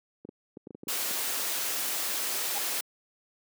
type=clicks; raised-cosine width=3 ms; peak=-24 dBFS; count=9; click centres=0.25 / 0.29 / 0.571 / 0.671 / 0.707 / 0.749 / 0.834 / 0.872 / 1.11 s
type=noise; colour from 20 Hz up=white; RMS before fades=-31 dBFS; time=0.88-2.81 s; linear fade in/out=5 ms
type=tone with exponential growth; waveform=sine; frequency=811 Hz; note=G#5; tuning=41 cents flat; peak=-30 dBFS; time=2.5-2.58 s; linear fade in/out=1 ms; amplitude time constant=17 ms
effects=high-pass 300 Hz 12 dB/octave